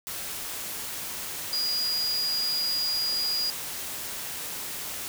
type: tone in noise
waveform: sine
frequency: 4871 Hz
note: D#8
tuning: 38 cents flat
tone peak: -25 dBFS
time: 1.53-3.5 s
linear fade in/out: 0 ms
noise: white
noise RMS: -35 dBFS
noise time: 0.07-5.08 s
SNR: +7 dB
effects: none